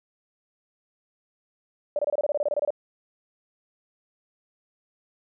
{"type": "tone bursts", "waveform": "sine", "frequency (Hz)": 587.3, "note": "D5", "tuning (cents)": 0, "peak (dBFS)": -21, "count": 14, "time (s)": [1.96, 2.705], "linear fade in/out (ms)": 2, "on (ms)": 30, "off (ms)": 25, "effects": []}